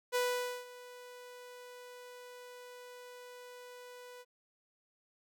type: tone with ADSR envelope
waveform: sawtooth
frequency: 493.9 Hz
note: B4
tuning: in tune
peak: -25 dBFS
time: 0.12-4.25 s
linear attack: 35 ms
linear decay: 490 ms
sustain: -20 dB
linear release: 43 ms
effects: none